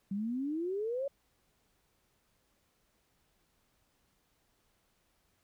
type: exponential sweep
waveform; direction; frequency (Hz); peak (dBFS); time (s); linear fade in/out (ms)
sine; up; 190.9 to 570; -32; 0.11-1.08; 5
effects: pink hiss -74 dBFS RMS until 5.43 s